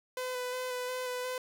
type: tone with vibrato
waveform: sawtooth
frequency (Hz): 503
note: B4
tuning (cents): +32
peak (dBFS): -30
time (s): 0.17-1.38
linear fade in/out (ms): 2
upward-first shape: square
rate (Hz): 2.8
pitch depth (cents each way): 15
effects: none